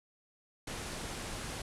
pink low-pass noise, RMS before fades -41 dBFS, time 0.67-1.62 s, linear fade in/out 5 ms, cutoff 11000 Hz, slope 48 dB/octave, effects none

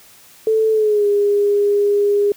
sine tone with pitch glide, 440 to 408.2 Hz, A4 to G#4, 0 to -30 cents, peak -12 dBFS, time 0.47-2.32 s, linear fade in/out 2 ms, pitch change -130 cents, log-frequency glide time 0.71-1.07 s, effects white hiss -46 dBFS RMS until 2.36 s

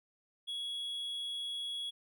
triangle tone, 3345 Hz, G#7, 12 cents sharp, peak -35 dBFS, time 0.47-1.91 s, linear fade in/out 20 ms, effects none

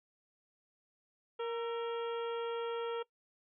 harmonic tone with a mistuned harmonic, 466.2 Hz, A#4, in tune, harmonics 1 / 2 / 3 / 4 / 5 / 6 / 7, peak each -35 / -44 / -45 / -56 / -56 / -53 / -52 dBFS, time 1.39-3.03 s, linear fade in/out 10 ms, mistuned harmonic 3, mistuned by -61 cents, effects noise-tail reverb RT60 0.1 s tail -21 dB re dry

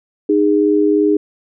sine tone pair together, 307.2 / 410 Hz, D#4 / G#4, -22 / -22 cents, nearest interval perfect fourth, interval 500 cents, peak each -13 dBFS, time 0.29-1.17 s, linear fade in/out 5 ms, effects none

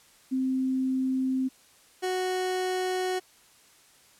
sine / 30% pulse tone pair in turn, 261.1 / 369.3 Hz, C4 / F#4, -3 / -3 cents, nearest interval tritone, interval 600 cents, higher second, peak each -24 dBFS, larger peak neither, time 0.31-1.49 / 2.02-3.2 s, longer neither, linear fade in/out 20 ms, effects white hiss -58 dBFS RMS until 4.19 s + low-pass 11000 Hz 12 dB/octave

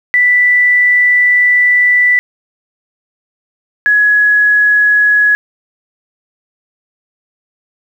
sine tone pair in turn, 1975.5 / 1681 Hz, B6 / G#6, 0 / +20 cents, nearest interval minor third, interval 280 cents, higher first, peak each -6 dBFS, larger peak neither, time 0.14-2.19 / 3.86-5.35 s, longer first, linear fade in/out 0 ms, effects 7-bit

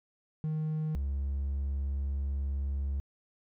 triangle tone pair in turn, 155.56 / 69.29 Hz, D#3 / C#2, 0 / 0 cents, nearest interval octave + major second, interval 1400 cents, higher first, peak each -27 dBFS, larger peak neither, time 0.44-0.95 / 0.95-3 s, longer second, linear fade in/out 0 ms, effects tanh soft clip ceiling -23 dBFS

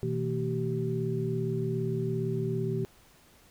sine tone cluster, 122.9 / 160.4 / 227 / 384.8 Hz, B2 / E3 / A#3 / G4, -8 / -47 / -46 / -32 cents, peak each -32 / -33 / -37 / -32 dBFS, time 0.03-2.85 s, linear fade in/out 0 ms, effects pink hiss -59 dBFS RMS until 3.5 s

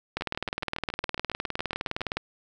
two click trains, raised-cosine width 0.3 ms, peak -19 / -12 dBFS, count 14 / 40, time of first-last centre 0.21-2.008 / 0.17-2.17 s, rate 7.23 / 19.5 Hz, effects none

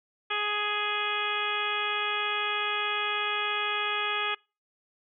harmonic tone, 416.8 Hz, G#4, 6 cents sharp, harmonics 1 / 2 / 3 / 4 / 5 / 6 / 7 / 8, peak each -38 / -37 / -32 / -35 / -37 / -33 / -38 / -35 dBFS, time 0.3-4.35 s, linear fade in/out 10 ms, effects noise-tail reverb RT60 0.3 s tail -26 dB re dry

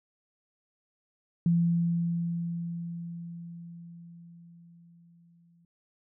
sine tone with exponential decay, 170 Hz, F3, 46 cents flat, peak -20 dBFS, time 1.46-5.65 s, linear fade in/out 2 ms, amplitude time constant 910 ms, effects none

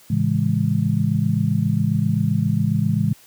sine chord, A major seventh, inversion none, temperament just, 110 / 137.5 / 165 / 206.2 Hz, A2 / C#3 / E3 / G#3, 0 / -14 / +2 / -12 cents, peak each -22 dBFS, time 0.1-3.13 s, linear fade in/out 5 ms, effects white hiss -50 dBFS RMS until 3.26 s + high-pass 60 Hz 12 dB/octave

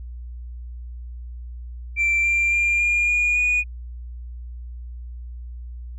sine tone with pitch steps, 2349 / 2371 / 2393 / 2415 / 2437 / 2460 Hz, D7 / D7 / D7 / D7 / D#7 / D#7, 0 / +16 / +32 / +48 / -37 / -20 cents, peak -15 dBFS, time 1.96-3.64 s, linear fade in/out 50 ms, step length 280 ms, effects tanh soft clip ceiling -15 dBFS + added 60 Hz sine -32 dBFS peak until 5.98 s

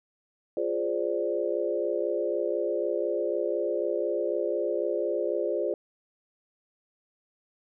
sine chord, D half-diminished seventh, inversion first, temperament equal, 349.2 / 415.3 / 523.3 / 587.3 Hz, F4 / Ab4 / C5 / D5, 0 / 0 / 0 / 0 cents, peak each -31 dBFS, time 0.57-5.74 s, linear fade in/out 2 ms, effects none

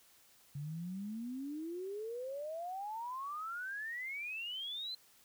sine exponential sweep, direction up, 139.3 to 4134 Hz, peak -39 dBFS, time 0.55-4.95 s, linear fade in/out 5 ms, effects white hiss -65 dBFS RMS until 5.24 s

